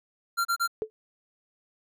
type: tone bursts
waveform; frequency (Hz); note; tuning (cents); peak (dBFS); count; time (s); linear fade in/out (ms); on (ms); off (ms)
square; 1378; F6; -24; -24; 3; 0.37-0.677; 20; 81; 32
type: tone with exponential decay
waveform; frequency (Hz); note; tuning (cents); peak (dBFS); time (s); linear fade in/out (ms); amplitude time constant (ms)
sine; 435.4; A4; -18; -22; 0.82-0.9; 0; 16
effects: none